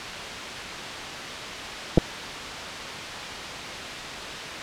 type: clicks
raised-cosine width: 2 ms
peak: -3 dBFS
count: 2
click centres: 1.975 / 1.981 s
effects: white hiss -32 dBFS RMS until 4.62 s + low-pass 4000 Hz 12 dB/octave